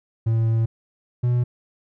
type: tone pair in turn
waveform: triangle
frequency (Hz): 113.1 / 122.23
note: A2 / B2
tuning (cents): +48 / -17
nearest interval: minor second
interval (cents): 135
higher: second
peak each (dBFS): -15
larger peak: neither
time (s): 0.26-0.66 / 1.23-1.44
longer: first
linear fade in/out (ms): 10
effects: none